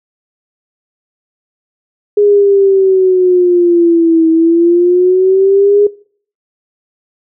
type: exponential two-way sweep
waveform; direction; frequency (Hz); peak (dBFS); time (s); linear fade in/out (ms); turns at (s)
sine; down then up; 414.8 to 322.7 to 414.8; -5; 2.17-5.87; 5; 4.29
effects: noise-tail reverb RT60 0.5 s tail -21 dB re dry